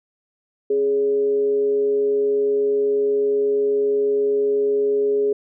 sine tone with frequency modulation, 415.3 Hz, G#4, in tune, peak -16 dBFS, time 0.7-5.33 s, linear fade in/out 5 ms, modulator 147 Hz, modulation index 0.25, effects none

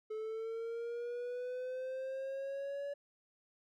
triangle linear sweep, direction up, 431.9 to 570 Hz, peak -36 dBFS, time 0.1-2.94 s, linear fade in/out 10 ms, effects none

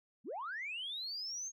sine linear sweep, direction up, 160.7 to 6550 Hz, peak -38 dBFS, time 0.24-1.52 s, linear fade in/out 50 ms, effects tanh soft clip ceiling -34 dBFS

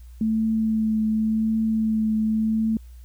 sine tone with vibrato, 219.6 Hz, A3, 3 cents flat, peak -19 dBFS, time 0.21-2.77 s, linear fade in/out 2 ms, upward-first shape triangle, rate 0.9 Hz, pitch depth 18 cents each way, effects added 60 Hz sine -40 dBFS peak until 3.04 s + white hiss -61 dBFS RMS until 3.04 s

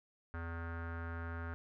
square tone with low-pass filter, 83.7 Hz, E2, 27 cents sharp, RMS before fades -42 dBFS, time 0.34-1.54 s, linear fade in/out 0 ms, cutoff 1500 Hz, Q 5.6, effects none

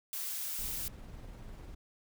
blue noise, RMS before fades -38 dBFS, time 0.13-0.88 s, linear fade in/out 0 ms
brown noise with tremolo, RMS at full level -45 dBFS, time 0.58-1.75 s, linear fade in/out 10 ms, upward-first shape sine, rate 20 Hz, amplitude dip 30%
effects none

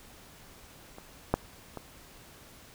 clicks, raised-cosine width 1 ms, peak -30 / -9 / -24 dBFS, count 3, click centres 0.984 / 1.34 / 1.773 s, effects pink hiss -53 dBFS RMS until 2.74 s

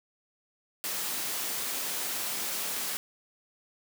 white high-pass noise, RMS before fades -33 dBFS, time 0.84-2.97 s, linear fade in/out 0 ms, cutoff 170 Hz, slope 12 dB/octave, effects none

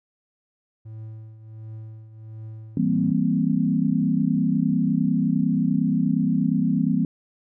triangle tone with tremolo, 110 Hz, A2, in tune, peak -31 dBFS, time 0.85-3.12 s, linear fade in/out 10 ms, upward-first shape triangle, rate 1.4 Hz, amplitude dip 70%
sine chord, C dominant seventh, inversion first, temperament equal, 164.81 / 196 / 233.1 / 261.6 Hz, E3 / G3 / Bb3 / C4, 0 / 0 / 0 / 0 cents, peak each -24 dBFS, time 2.77-7.05 s, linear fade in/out 2 ms
effects none

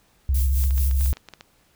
sine tone with vibrato, 66.7 Hz, C2, 34 cents sharp, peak -17 dBFS, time 0.29-1.13 s, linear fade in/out 0 ms, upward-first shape square, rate 14 Hz, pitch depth 79 cents each way
violet noise with tremolo, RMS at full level -30 dBFS, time 0.34-1.13 s, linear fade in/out 5 ms, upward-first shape sine, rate 4.6 Hz, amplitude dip 70%
clicks, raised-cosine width 0.2 ms, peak -22 dBFS, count 11, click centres 0.639 / 0.708 / 0.78 / 0.912 / 1.01 / 1.06 / 1.137 / 1.17 / 1.287 / 1.337 / 1.409 s
effects pink hiss -61 dBFS RMS until 1.75 s

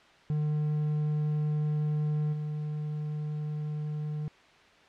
triangle tone with level steps, 150.9 Hz, D3, 47 cents sharp, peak -24 / -29 dBFS, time 0.3-4.28 s, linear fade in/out 0 ms, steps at 2.32 s, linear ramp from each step 20 ms, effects white hiss -57 dBFS RMS until 4.88 s + low-pass 3000 Hz 12 dB/octave

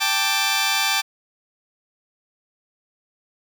10% pulse chord, G suspended second, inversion none, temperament just, 784 / 882 / 1176 Hz, G5 / A5 / D6, 0 / +4 / +2 cents, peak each -16 dBFS, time 0-1.02 s, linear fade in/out 20 ms, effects none

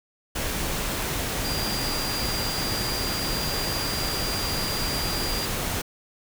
sine tone in noise, 4779 Hz, D8, 29 cents sharp, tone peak -30 dBFS, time 1.44-5.46 s, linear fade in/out 10 ms, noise pink, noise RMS -28 dBFS, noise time 0.35-5.82 s, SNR -5 dB, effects none

